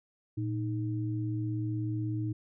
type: tone pair together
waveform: sine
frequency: 114.53 / 311.1 Hz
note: A#2 / D#4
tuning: -30 / 0 cents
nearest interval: octave + perfect fourth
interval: 1730 cents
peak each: -31 / -35 dBFS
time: 0.37-2.33 s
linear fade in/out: 10 ms
effects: none